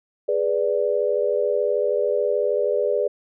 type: chord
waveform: sine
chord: G# diminished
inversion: none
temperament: equal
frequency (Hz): 415.3 / 493.9 / 587.3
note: G#4 / B4 / D5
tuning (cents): 0 / 0 / 0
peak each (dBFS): -23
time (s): 0.28-3.08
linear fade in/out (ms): 10
effects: none